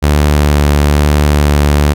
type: tone with vibrato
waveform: sawtooth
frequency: 73.42 Hz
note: D2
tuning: in tune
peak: -3 dBFS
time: 0.02-1.94 s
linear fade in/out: 20 ms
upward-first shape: sine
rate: 1.1 Hz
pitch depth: 14 cents each way
effects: none